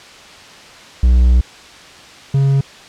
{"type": "tone pair in turn", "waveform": "triangle", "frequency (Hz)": [61.4, 137.36], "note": ["B1", "C#3"], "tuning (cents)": [-9, -15], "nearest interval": "octave + major second", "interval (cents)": 1394, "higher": "second", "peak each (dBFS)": [-5, -8], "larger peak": "first", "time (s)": [[1.03, 1.41], [2.34, 2.61]], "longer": "first", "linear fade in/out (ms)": 5, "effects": ["white hiss -38 dBFS RMS until 2.88 s", "low-pass 5000 Hz 12 dB/octave"]}